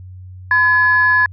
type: tone pair together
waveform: sine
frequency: 1010.8 / 1700 Hz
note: B5 / G#6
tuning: +40 / +40 cents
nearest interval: major sixth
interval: 900 cents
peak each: -16 / -10 dBFS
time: 0.51-1.26 s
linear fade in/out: 2 ms
effects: tanh soft clip ceiling -3 dBFS + added 92 Hz sine -32 dBFS peak until 1.32 s